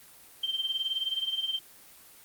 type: tone with tremolo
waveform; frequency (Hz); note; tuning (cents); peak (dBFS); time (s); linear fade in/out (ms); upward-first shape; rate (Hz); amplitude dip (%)
sine; 3136; G7; 0; -25; 0.43-1.59; 5; sine; 19; 75
effects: white hiss -53 dBFS RMS until 2.24 s + Opus 24 kbps